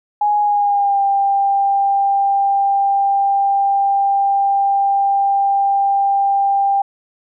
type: tone with pitch glide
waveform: sine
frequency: 830.6 to 793.5 Hz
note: G#5 to G5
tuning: 0 to +21 cents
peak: -12 dBFS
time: 0.21-6.82 s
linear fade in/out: 5 ms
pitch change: -79 cents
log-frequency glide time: 0.41-1.01 s
effects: none